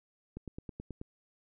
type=click train; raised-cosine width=3 ms; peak=-28 dBFS; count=7; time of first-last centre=0.37-1.014 s; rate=9.31 Hz; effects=none